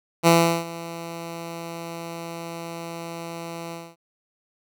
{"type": "tone with ADSR envelope", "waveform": "10% pulse", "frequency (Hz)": 167.7, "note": "E3", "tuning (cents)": 30, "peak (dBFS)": -4, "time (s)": [0.23, 3.96], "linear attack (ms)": 40, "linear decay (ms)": 370, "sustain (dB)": -20, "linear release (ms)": 240, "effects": []}